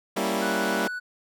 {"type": "chord", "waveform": "15% pulse", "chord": "G diminished seventh", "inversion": "none", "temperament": "equal", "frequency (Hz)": [196, 233.1, 277.2, 329.6], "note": ["G3", "Bb3", "Db4", "Fb4"], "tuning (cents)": [0, 0, 0, 0], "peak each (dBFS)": [-22, -23, -26, -24], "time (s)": [0.16, 0.88], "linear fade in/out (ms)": 10}
{"type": "tone", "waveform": "triangle", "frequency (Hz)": 1480, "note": "F#6", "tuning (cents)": 0, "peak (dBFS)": -28, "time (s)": [0.41, 1], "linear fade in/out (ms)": 20}
{"effects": []}